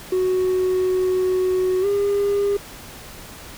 triangle tone with pitch glide, 370 to 403.5 Hz, F#4 to G#4, 0 to -50 cents, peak -14 dBFS, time 0.12-2.57 s, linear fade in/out 5 ms, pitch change +150 cents, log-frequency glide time 1.81-1.86 s, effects tanh soft clip ceiling -12 dBFS + pink hiss -39 dBFS RMS until 3.57 s

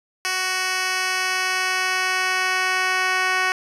10% pulse tone with band-pass filter sweep, 371.7 Hz, F#4, 8 cents sharp, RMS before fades -22 dBFS, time 0.25-3.52 s, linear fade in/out 0 ms, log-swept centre 4300 to 2200 Hz, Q 0.71, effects resampled to 32000 Hz

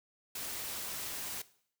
white noise, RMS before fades -40 dBFS, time 0.35-1.42 s, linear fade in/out 5 ms, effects noise-tail reverb RT60 0.6 s tail -18 dB re dry

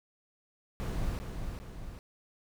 brown noise with echo, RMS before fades -33 dBFS, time 0.8-1.19 s, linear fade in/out 0 ms, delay 400 ms, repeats 2, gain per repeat -5 dB, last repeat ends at 1.99 s, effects none

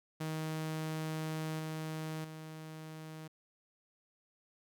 sawtooth tone with level steps, 157.5 Hz, D#3, 21 cents sharp, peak -32 / -34 / -41 dBFS, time 0.2-3.28 s, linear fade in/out 10 ms, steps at 1.59 / 2.24 s, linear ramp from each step 5 ms, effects none

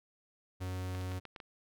45% pulse tone, 92.2 Hz, F#2, 6 cents flat, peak -36 dBFS, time 0.6-1.2 s, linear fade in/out 20 ms
clicks, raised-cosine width 0.3 ms, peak -30 dBFS, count 6, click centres 0.95 / 1.012 / 1.118 / 1.253 / 1.362 / 1.402 s
effects none

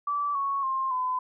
sine tone with pitch steps, 1158 / 1107.6 / 1059.4 / 1013.4 Hz, D6 / C#6 / C6 / B5, -25 / -2 / +21 / +44 cents, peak -25 dBFS, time 0.07-1.19 s, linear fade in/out 5 ms, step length 280 ms, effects none

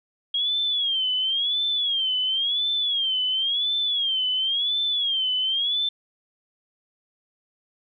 sine tone with vibrato, 3263 Hz, G#7, 31 cents flat, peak -21 dBFS, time 0.34-5.89 s, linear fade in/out 5 ms, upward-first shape sine, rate 0.95 Hz, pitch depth 140 cents each way, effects none

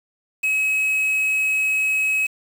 triangle tone with quantisation, 2558 Hz, D#7, 47 cents sharp, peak -16 dBFS, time 0.43-2.27 s, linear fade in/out 10 ms, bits 6, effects none

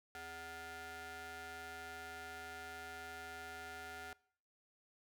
sawtooth ring-modulated tone, 333.9 Hz, E4, 22 cents sharp, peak -40 dBFS, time 0.15-4.13 s, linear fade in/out 0 ms, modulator 1080 Hz, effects noise-tail reverb RT60 0.6 s tail -23 dB re dry

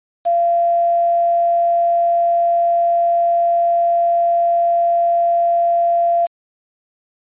sine tone with quantisation, 686 Hz, F5, 31 cents flat, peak -12 dBFS, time 0.25-6.27 s, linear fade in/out 20 ms, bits 6, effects resampled to 8000 Hz

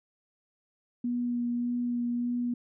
sine tone with vibrato, 241.4 Hz, B3, 39 cents flat, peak -27 dBFS, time 1.04-2.54 s, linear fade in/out 5 ms, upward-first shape sine, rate 1.7 Hz, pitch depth 12 cents each way, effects none

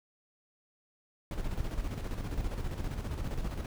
brown noise with tremolo, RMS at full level -33 dBFS, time 1.31-3.66 s, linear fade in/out 2 ms, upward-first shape square, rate 15 Hz, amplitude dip 50%, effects none

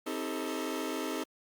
sawtooth chord, A half-diminished seventh, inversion first, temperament just, 264 / 316.8 / 396 / 440 Hz, C4 / Eb4 / G4 / A4, +16 / +31 / +18 / 0 cents, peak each -34 / -33 / -36 / -36 dBFS, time 0.06-1.24 s, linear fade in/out 10 ms, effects Opus 32 kbps

